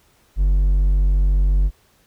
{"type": "tone with hard clipping", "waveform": "triangle", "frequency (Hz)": 47.17, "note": "F#1", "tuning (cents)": 34, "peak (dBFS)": -14, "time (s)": [0.36, 1.71], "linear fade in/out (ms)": 50, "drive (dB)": 6, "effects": ["pink hiss -58 dBFS RMS until 2.06 s"]}